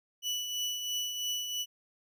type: tone with tremolo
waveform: 30% pulse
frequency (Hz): 2960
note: F#7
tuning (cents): 0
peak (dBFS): -27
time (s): 0.22-1.66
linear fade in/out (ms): 50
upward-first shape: triangle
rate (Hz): 3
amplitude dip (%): 50
effects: none